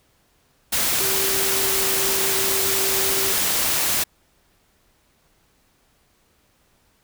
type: tone in noise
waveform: sine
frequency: 387.9 Hz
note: G4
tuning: 18 cents flat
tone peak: -28 dBFS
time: 1-3.33 s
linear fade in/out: 10 ms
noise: white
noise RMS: -21 dBFS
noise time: 0.72-4.04 s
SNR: -10 dB
effects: pink hiss -62 dBFS RMS until 7.03 s